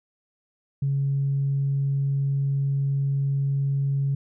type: tone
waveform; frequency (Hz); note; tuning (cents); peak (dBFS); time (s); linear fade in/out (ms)
sine; 138.59; C#3; 0; -20; 0.82-4.15; 5
effects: tanh soft clip ceiling -16 dBFS